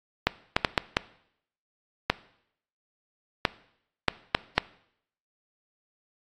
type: clicks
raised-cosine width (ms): 0.3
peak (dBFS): -3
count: 10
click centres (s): 0.27 / 0.565 / 0.648 / 0.778 / 0.969 / 2.1 / 3.452 / 4.083 / 4.349 / 4.58
effects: noise-tail reverb RT60 0.7 s tail -20 dB re dry + AAC 32 kbps